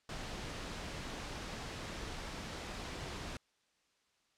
pink noise, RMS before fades -43 dBFS, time 0.09-3.37 s, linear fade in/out 2 ms, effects white hiss -75 dBFS RMS until 4.37 s + low-pass 6000 Hz 12 dB/octave

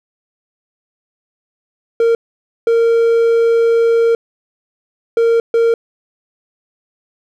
triangle tone bursts at uneven times, 461.6 Hz, A#4, 17 cents flat, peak -7 dBFS, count 4, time 2-2.15 / 2.67-4.15 / 5.17-5.4 / 5.54-5.74 s, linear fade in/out 2 ms, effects none

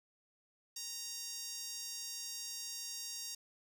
sawtooth tone with high-pass filter, 932.3 Hz, A#5, in tune, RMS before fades -44 dBFS, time 0.76-3.35 s, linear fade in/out 5 ms, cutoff 5500 Hz, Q 2.4, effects none

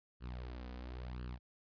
sawtooth tone with flanger, 61.74 Hz, B1, in tune, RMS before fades -45 dBFS, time 0.2-1.39 s, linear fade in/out 50 ms, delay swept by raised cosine 0.67 to 4.07 ms, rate 0.97 Hz, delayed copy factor +0.7, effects resampled to 11025 Hz

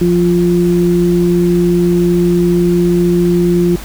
sine tone pair together, 175.21 / 349.2 Hz, F3 / F4, +6 / 0 cents, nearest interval octave, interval 1194 cents, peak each -11 dBFS, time 0.01-3.76 s, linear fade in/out 5 ms, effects added 50 Hz sine -27 dBFS peak until 3.84 s + pink hiss -31 dBFS RMS until 3.84 s

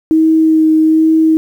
sine tone with vibrato, 317 Hz, D#4, 32 cents sharp, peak -6 dBFS, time 0.11-1.37 s, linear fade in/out 0 ms, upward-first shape sine, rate 1.2 Hz, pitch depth 13 cents each way, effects 7-bit

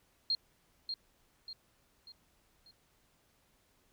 sine tone with echo, 4220 Hz, C8, 14 cents sharp, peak -28 dBFS, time 0.3-0.35 s, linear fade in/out 2 ms, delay 590 ms, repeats 4, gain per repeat -7 dB, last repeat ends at 2.71 s, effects pink hiss -71 dBFS RMS until 3.92 s

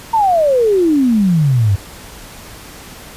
sine exponential sweep, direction down, 933 to 94 Hz, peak -9 dBFS, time 0.13-1.76 s, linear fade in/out 10 ms, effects pink hiss -35 dBFS RMS until 3.16 s + resampled to 32000 Hz

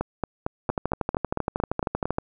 two click trains, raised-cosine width 1 ms, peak -10 / -11 dBFS, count 20 / 10, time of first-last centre 0.7-2.184 / 0.01-2.055 s, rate 12.8 / 4.4 Hz, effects none

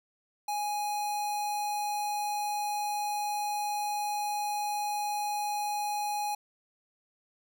square tone with notch filter, 830.6 Hz, G#5, in tune, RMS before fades -32 dBFS, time 0.48-6.35 s, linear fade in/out 5 ms, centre 1900 Hz, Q 1.2, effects none

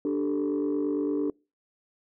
sine chord, D suspended fourth, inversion none, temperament just, 293.7 / 391.6 / 440.5 Hz, D4 / G4 / A4, 0 / -2 / +2 cents, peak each -25 / -30 / -30 dBFS, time 0.05-1.3 s, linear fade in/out 2 ms, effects noise-tail reverb RT60 0.3 s tail -26 dB re dry + tanh soft clip ceiling -20 dBFS

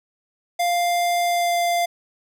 square tone with pitch glide, 698.5 to 694.1 Hz, F5 to F5, 0 to -11 cents, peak -19 dBFS, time 0.59-1.86 s, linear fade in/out 10 ms, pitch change -11 cents, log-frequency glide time 1.24-1.57 s, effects none

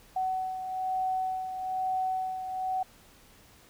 sine beating tone pair, 750 / 751.1 Hz, F#5 / F#5, +23 / +26 cents, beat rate 1.1 Hz, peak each -29 / -37 dBFS, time 0.16-2.83 s, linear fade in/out 5 ms, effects pink hiss -57 dBFS RMS until 3.69 s

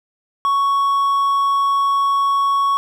triangle tone, 1112 Hz, C#6, 5 cents sharp, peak -12 dBFS, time 0.45-2.77 s, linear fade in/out 0 ms, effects none

